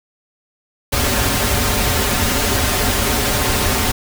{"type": "noise with comb filter", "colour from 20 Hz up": "pink", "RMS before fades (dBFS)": -17, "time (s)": [0.92, 3.92], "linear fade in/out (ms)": 10, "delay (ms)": 6.1, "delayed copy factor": -0.75, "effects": []}